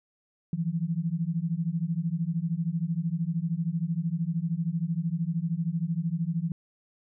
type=beating tone pair; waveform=sine; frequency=160.3 / 173.3 Hz; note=E3 / F3; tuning=-48 / -13 cents; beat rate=13 Hz; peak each=-29 dBFS; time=0.53-6.52 s; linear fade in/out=2 ms; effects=none